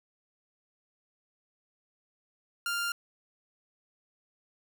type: tone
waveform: sawtooth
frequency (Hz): 1396.9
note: F6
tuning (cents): 0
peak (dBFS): -26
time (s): 2.66-2.92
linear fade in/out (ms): 2
effects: none